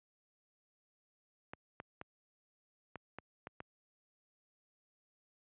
clicks, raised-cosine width 0.5 ms, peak -29 dBFS, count 7, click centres 1.535 / 1.801 / 2.014 / 2.957 / 3.186 / 3.471 / 3.604 s, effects high-pass 80 Hz 12 dB/octave + resampled to 8000 Hz

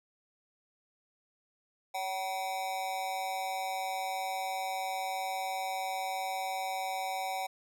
square tone with amplitude modulation, 760 Hz, F#5, 46 cents sharp, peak -30 dBFS, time 1.94-7.47 s, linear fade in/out 10 ms, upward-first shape sine, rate 199 Hz, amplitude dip 80%, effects none

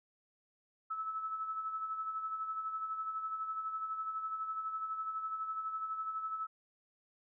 sine tone with tremolo, 1304 Hz, E6, 19 cents flat, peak -34 dBFS, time 0.9-6.47 s, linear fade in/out 10 ms, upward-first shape sine, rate 12 Hz, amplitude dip 50%, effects none

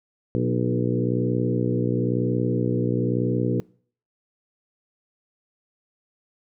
harmonic tone with a mistuned harmonic, 61 Hz, B1, 21 cents flat, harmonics 2 / 3 / 4 / 5 / 6 / 7 / 8, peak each -25 / -27 / -28 / -29 / -30 / -30 / -31 dBFS, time 0.35-3.6 s, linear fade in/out 0 ms, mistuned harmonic 5, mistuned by +22 cents, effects noise-tail reverb RT60 0.5 s tail -24 dB re dry

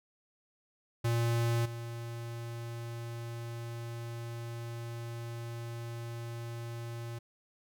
square tone with level steps, 117.1 Hz, A#2, 8 cents sharp, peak -28 / -39 dBFS, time 1.04-7.19 s, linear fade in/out 10 ms, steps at 1.65 s, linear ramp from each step 10 ms, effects none

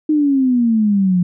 sine exponential sweep, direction down, 311.1 to 174.61 Hz, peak -11 dBFS, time 0.09-1.23 s, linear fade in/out 5 ms, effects none

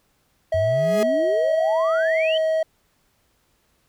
triangle tone with vibrato, 643 Hz, E5, 43 cents flat, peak -16 dBFS, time 0.52-2.63 s, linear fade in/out 5 ms, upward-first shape sine, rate 0.92 Hz, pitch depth 17 cents each way
sine exponential sweep, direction up, 87.31 to 3157 Hz, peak -24 dBFS, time 0.54-2.38 s, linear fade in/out 5 ms
45% pulse tone with exponential growth, 416.9 Hz, G#4, 7 cents sharp, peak -20 dBFS, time 0.59-1.03 s, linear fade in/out 1 ms, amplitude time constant 95 ms
effects pink hiss -65 dBFS RMS until 3.88 s

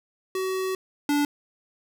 square tone pair in turn, 377 / 290.4 Hz, F#4 / D4, +32 / -19 cents, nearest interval perfect fourth, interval 451 cents, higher first, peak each -26 / -21 dBFS, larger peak second, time 0.35-0.75 / 1.09-1.25 s, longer first, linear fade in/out 2 ms, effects none

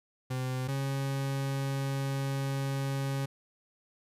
40% pulse tone pair in turn, 128.6 / 136.84 Hz, C3 / C#3, -30 / -22 cents, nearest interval minor second, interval 108 cents, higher second, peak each -30 / -29 dBFS, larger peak second, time 0.3-0.68 / 0.68-3.26 s, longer second, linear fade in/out 10 ms, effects resampled to 32000 Hz

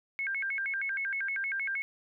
sine tone with vibrato, 1864.7 Hz, A#6, in tune, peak -30 dBFS, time 0.19-1.82 s, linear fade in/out 0 ms, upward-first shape square, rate 6.4 Hz, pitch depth 280 cents each way, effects none

